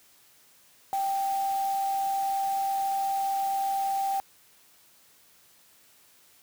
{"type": "tone in noise", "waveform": "sine", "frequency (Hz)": 784, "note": "G5", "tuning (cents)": 0, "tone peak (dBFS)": -25, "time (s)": [0.93, 4.2], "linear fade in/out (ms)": 0, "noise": "white", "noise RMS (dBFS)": -43, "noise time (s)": [0.93, 4.2], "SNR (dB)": 15, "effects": ["white hiss -59 dBFS RMS until 6.42 s", "high-pass 60 Hz 12 dB/octave"]}